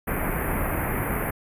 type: band-stop noise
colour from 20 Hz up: pink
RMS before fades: -26 dBFS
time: 0.07-1.31 s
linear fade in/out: 10 ms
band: 2300 to 11000 Hz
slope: 48 dB/octave
effects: resampled to 32000 Hz